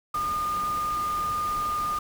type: tone in noise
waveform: sine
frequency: 1216 Hz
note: D#6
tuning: 40 cents flat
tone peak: -25 dBFS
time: 0.14-1.99 s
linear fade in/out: 5 ms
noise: pink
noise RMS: -39 dBFS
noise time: 0.14-1.99 s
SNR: +11 dB
effects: none